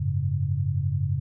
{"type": "chord", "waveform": "sine", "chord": "F# suspended second", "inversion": "none", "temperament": "just", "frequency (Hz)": [92.5, 104.06, 138.75], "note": ["F#2", "G#2", "C#3"], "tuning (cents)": [0, 4, 2], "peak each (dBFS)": [-27, -28, -26], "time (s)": [0, 1.2], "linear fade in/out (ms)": 10, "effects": []}